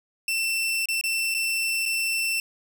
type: tone with dropouts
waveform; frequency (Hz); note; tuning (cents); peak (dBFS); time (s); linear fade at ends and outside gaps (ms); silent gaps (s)
sawtooth; 2684; E7; +31; -20; 0.28-2.4; 2; 0.857-0.886 / 1.012-1.038 / 1.342-1.347 / 1.855-1.859
effects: none

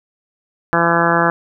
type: harmonic tone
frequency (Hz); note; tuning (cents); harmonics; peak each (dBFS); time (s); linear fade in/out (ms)
169.1; E3; +44; 1 / 2 / 3 / 4 / 5 / 6 / 7 / 8 / 9 / 10; -21 / -21 / -21 / -21 / -21 / -21 / -21 / -21 / -21 / -21; 0.73-1.3; 0
effects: none

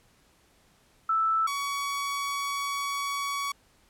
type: tone pair in turn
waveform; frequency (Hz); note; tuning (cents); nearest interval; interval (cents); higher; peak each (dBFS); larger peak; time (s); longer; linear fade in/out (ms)
sine / sawtooth; 1318.5 / 1126.5; E6 / C#6; 0 / +28; minor third; 272; first; -22 / -25; first; 1.09-1.47 / 1.47-3.52; second; 5
effects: pink hiss -63 dBFS RMS until 3.89 s + low-pass 12000 Hz 12 dB/octave

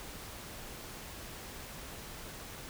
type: silence
effects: pink hiss -46 dBFS RMS until 2.69 s

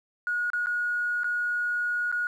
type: tone with dropouts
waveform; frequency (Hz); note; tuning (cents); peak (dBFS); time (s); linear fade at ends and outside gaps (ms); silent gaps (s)
triangle; 1448; F#6; -38; -21; 0.27-2.27; 1; 0.502-0.533 / 0.66-0.669 / 1.234-1.243 / 2.116-2.125
effects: tanh soft clip ceiling -23 dBFS

